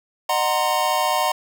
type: chord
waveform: square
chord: C half-diminished seventh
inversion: first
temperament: equal with one note detuned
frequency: 609.8 / 740 / 932.3 / 1046.5 Hz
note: Eb5 / Gb5 / Bb5 / C6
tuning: -35 / 0 / 0 / 0 cents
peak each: -26 / -24 / -24 / -25 dBFS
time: 0.29-1.32 s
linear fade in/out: 5 ms
effects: none